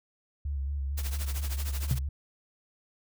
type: tone with vibrato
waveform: sine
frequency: 69.8 Hz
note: C#2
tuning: 13 cents sharp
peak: -29 dBFS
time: 0.45-2.09 s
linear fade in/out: 5 ms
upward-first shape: square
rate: 4.4 Hz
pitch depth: 41 cents each way
type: noise with tremolo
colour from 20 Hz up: white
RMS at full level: -37 dBFS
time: 0.97-1.99 s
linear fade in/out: 10 ms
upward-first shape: triangle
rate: 13 Hz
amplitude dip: 90%
type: tone with exponential decay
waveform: sine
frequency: 129 Hz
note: C3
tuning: 24 cents flat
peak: -20 dBFS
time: 1.91-2.07 s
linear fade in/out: 2 ms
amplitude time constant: 33 ms
effects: none